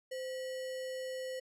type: tone with sample-and-hold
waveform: sine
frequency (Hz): 517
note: C5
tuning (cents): -21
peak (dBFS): -37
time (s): 0.11-1.4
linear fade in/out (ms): 10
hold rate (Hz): 2450
effects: low-pass 11000 Hz 12 dB/octave